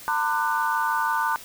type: tone cluster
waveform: sine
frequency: 906 / 1012 / 1192 / 1488 Hz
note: A#5 / B5 / D6 / F#6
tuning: -50 / +42 / +25 / +9 cents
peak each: -25 / -28 / -28 / -27 dBFS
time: 0.08-1.36 s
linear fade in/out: 0 ms
effects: white hiss -43 dBFS RMS until 1.44 s